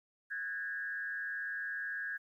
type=tone with frequency modulation; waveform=sine; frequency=1637 Hz; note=G#6; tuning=25 cents flat; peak=-36 dBFS; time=0.3-2.18 s; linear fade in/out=20 ms; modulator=134 Hz; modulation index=0.73; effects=12-bit